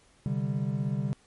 triangle chord, C suspended second, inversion none, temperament just, 130.81 / 147.16 / 196.22 Hz, C3 / D3 / G3, 0 / +4 / +2 cents, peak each -29 / -29 / -30 dBFS, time 0.26-1.13 s, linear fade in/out 0 ms, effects pink hiss -62 dBFS RMS until 1.26 s + MP3 48 kbps

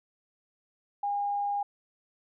sine tone, 812 Hz, G#5, 39 cents flat, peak -27 dBFS, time 1.03-1.63 s, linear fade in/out 5 ms, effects none

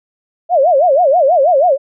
sine tone with vibrato, 622.3 Hz, D#5, in tune, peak -7 dBFS, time 0.49-1.78 s, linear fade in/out 50 ms, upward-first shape sine, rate 6.2 Hz, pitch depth 280 cents each way, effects none

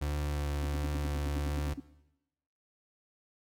35% pulse tone with vibrato, 73 Hz, D2, 10 cents flat, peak -29 dBFS, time 0.01-1.74 s, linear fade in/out 10 ms, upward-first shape triangle, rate 1.4 Hz, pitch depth 15 cents each way
sine tone bursts, 277.2 Hz, C#4, in tune, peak -35 dBFS, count 12, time 0.63-1.802 s, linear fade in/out 5 ms, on 28 ms, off 76 ms
effects noise-tail reverb RT60 0.9 s tail -18 dB re dry

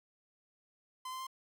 45% pulse tone with pitch steps, 1028 / 1038.1 / 1048.4 Hz, C6 / C6 / C6, -31 / -14 / +3 cents, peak -40 dBFS, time 1.05-1.269 s, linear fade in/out 5 ms, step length 73 ms, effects none

